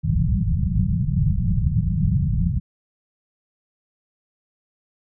white low-pass noise, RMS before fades -20 dBFS, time 0.03-2.6 s, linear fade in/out 20 ms, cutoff 190 Hz, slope 96 dB/octave, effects none

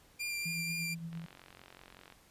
sawtooth tone with vibrato, 2385 Hz, D7, 26 cents sharp, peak -32 dBFS, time 0.19-0.95 s, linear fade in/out 20 ms, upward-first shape sine, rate 4 Hz, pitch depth 12 cents each way
sine tone with tremolo, 166 Hz, E3, 12 cents sharp, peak -37 dBFS, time 0.45-1.26 s, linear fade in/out 10 ms, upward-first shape triangle, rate 8.7 Hz, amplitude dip 55%
click train, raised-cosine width 0.3 ms, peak -36 dBFS, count 46, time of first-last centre 1.13-2.123 s, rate 45.3 Hz
effects pink hiss -63 dBFS RMS until 2.3 s + resampled to 32000 Hz

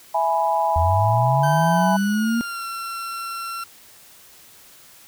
sine chord, E major, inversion none, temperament equal with one note detuned, 659.3 / 834.9 / 987.8 Hz, E5 / G#5 / B5, 0 / +9 / 0 cents, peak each -23 / -20 / -23 dBFS, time 0.14-1.97 s, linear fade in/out 10 ms
sine linear sweep, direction up, 79.5 to 236.1 Hz, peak -18 dBFS, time 0.76-2.41 s, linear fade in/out 0 ms
40% pulse tone with pitch glide, 1543 to 1358.9 Hz, G6 to F6, -28 to -48 cents, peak -27 dBFS, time 1.43-3.64 s, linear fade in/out 5 ms, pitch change -220 cents, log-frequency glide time 1.71-2.65 s
effects white hiss -48 dBFS RMS until 5.07 s

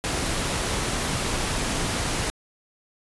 pink noise, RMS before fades -26 dBFS, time 0.04-2.3 s, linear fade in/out 0 ms, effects resampled to 24000 Hz

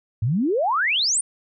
sine exponential sweep, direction up, 100 to 9530 Hz, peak -18 dBFS, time 0.22-1.21 s, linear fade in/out 5 ms, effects none

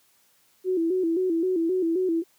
sine tone with vibrato, 350 Hz, F4, 4 cents sharp, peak -21 dBFS, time 0.64-2.24 s, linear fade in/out 50 ms, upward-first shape square, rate 3.8 Hz, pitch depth 100 cents each way, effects white hiss -63 dBFS RMS until 2.38 s + high-pass 80 Hz 12 dB/octave

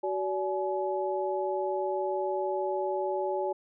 sine tone cluster, 375.5 / 576 / 849 Hz, F#4 / D5 / G#5, +26 / -34 / +38 cents, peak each -31 / -32 / -33 dBFS, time 0.03-3.53 s, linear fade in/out 10 ms, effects none

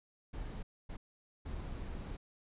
brown noise bursts at uneven times, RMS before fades -42 dBFS, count 3, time 0.33-0.63 / 0.89-0.97 / 1.45-2.17 s, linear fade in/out 10 ms, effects resampled to 8000 Hz

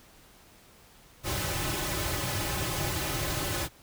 pink noise with comb filter, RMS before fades -31 dBFS, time 1.23-3.69 s, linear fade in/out 50 ms, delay 4.3 ms, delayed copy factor -1, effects pink hiss -56 dBFS RMS until 3.82 s

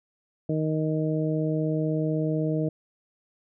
harmonic tone, 156 Hz, D#3, 5 cents sharp, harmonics 1 / 2 / 3 / 4, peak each -26 / -28 / -31 / -33 dBFS, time 0.49-2.69 s, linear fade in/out 5 ms, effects none

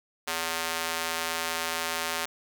square tone with high-pass filter, 82.41 Hz, E2, in tune, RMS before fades -31 dBFS, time 0.27-2.26 s, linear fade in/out 10 ms, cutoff 890 Hz, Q 0.53, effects none

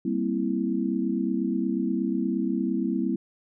sine chord, C dominant seventh, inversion second, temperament equal, 196 / 233.1 / 261.6 / 329.6 Hz, G3 / Bb3 / C4 / E4, 0 / 0 / 0 / 0 cents, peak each -29 dBFS, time 0.05-3.16 s, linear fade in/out 5 ms, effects none

